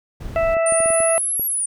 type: noise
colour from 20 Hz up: brown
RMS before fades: -30 dBFS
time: 0.2-0.55 s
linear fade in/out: 10 ms
type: harmonic tone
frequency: 659.3 Hz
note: E5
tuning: in tune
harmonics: 1 / 2 / 3 / 4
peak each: -16 / -27 / -30 / -32 dBFS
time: 0.36-1.18 s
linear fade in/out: 0 ms
type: clicks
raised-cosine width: 2 ms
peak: -20 dBFS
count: 7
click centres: 0.568 / 0.723 / 0.804 / 0.859 / 0.904 / 1.004 / 1.396 s
type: exponential two-way sweep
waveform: sine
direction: up then down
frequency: 9100 to 11520 to 9100 Hz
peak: -19 dBFS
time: 0.66-1.66 s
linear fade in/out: 5 ms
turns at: 1.46 s
effects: none